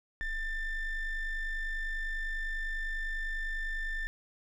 triangle ring-modulated tone, 880 Hz, A5, in tune, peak -27 dBFS, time 0.21-4.07 s, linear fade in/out 0 ms, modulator 905 Hz, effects none

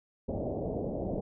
white low-pass noise, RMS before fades -34 dBFS, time 0.28-1.21 s, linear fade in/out 10 ms, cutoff 660 Hz, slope 48 dB/octave, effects none

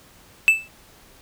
triangle tone with exponential decay, 2637 Hz, E7, in tune, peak -6 dBFS, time 0.48-0.68 s, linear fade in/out 0 ms, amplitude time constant 42 ms, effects pink hiss -51 dBFS RMS until 1.21 s

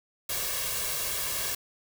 white noise with comb filter, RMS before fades -31 dBFS, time 0.29-1.55 s, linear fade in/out 5 ms, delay 1.8 ms, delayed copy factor +0.65, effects none

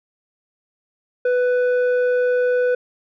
square tone with low-pass filter, 496.2 Hz, B4, 8 cents sharp, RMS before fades -18 dBFS, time 1.25-2.75 s, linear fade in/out 5 ms, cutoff 1100 Hz, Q 2.2, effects none

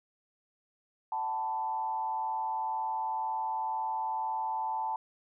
sine tone with frequency modulation, 880 Hz, A5, in tune, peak -30 dBFS, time 1.12-4.96 s, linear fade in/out 2 ms, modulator 122 Hz, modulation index 0.73, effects none

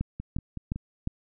two click trains, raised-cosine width 5 ms, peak -22 / -16 dBFS, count 4 / 4, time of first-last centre 0.2-0.76 / 0.01-1.074 s, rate 5.36 / 2.82 Hz, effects none

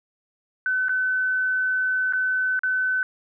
sine tone with dropouts, 1514 Hz, F#6, 39 cents sharp, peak -20 dBFS, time 0.66-3.03 s, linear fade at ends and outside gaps 1 ms, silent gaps 0.884-0.893 / 2.125-2.134 / 2.592-2.634 s, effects none

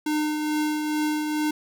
square tone with tremolo, 303.6 Hz, D#4, 42 cents flat, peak -22 dBFS, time 0.06-1.51 s, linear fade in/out 5 ms, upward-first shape triangle, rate 2.3 Hz, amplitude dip 40%, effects none

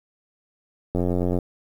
click train, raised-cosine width 2 ms, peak -11 dBFS, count 40, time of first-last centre 0.95-1.388 s, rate 89.1 Hz, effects 8-bit

